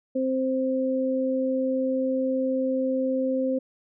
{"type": "tone pair together", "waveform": "sine", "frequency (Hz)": [261.9, 523.3], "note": ["C4", "C5"], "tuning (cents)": [2, 0], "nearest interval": "octave", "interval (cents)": 1198, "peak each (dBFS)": -25, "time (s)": [0.15, 3.59], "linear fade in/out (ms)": 10, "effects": []}